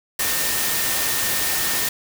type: tone in noise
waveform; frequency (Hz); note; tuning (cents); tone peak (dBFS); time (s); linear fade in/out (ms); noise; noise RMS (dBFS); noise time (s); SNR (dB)
sine; 1820; A#6; -42; -31; 0.19-1.89; 5; white; -22; 0.19-1.89; -12
effects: none